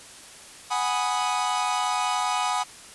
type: chord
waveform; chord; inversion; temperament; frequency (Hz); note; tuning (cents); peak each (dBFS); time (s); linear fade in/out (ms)
45% pulse; G# minor seventh; third; equal; 740 / 830.6 / 987.8 / 1244.5; F#5 / G#5 / B5 / D#6; 0 / 0 / 0 / 0; -29; 0.7-2.64; 20
effects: white hiss -45 dBFS RMS until 2.94 s + resampled to 24000 Hz